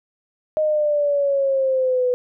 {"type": "exponential sweep", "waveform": "sine", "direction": "down", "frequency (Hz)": [622, 493.9], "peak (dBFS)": -16, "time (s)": [0.57, 2.14], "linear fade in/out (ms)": 0, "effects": []}